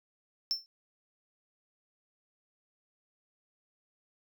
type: tone with exponential decay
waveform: triangle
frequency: 5360 Hz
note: E8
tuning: 28 cents sharp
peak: -22 dBFS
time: 0.51-0.66 s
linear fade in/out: 0 ms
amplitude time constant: 32 ms
effects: tanh soft clip ceiling -21 dBFS